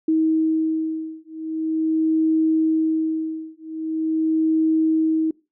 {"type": "beating tone pair", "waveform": "sine", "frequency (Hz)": [318, 318.43], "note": ["D#4", "D#4"], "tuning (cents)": [38, 40], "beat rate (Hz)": 0.43, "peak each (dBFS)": -21, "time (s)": [0.08, 5.31], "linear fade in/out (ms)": 5, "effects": ["noise-tail reverb RT60 0.3 s tail -23 dB re dry"]}